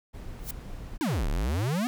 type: noise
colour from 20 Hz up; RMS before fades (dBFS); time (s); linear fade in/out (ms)
brown; -39; 0.13-0.98; 20
type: noise with exponential growth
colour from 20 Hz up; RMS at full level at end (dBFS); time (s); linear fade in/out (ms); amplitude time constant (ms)
blue; -31; 0.39-0.51; 5; 26
type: exponential two-way sweep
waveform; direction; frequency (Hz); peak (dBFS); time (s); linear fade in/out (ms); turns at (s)
square; down then up; 346 to 32.7 to 258.5; -26; 1.01-1.87; 0; 1.28
effects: none